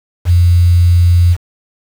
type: tone with quantisation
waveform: sine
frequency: 87.31 Hz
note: F2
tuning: in tune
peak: -5 dBFS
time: 0.25-1.37 s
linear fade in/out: 50 ms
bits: 5
effects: none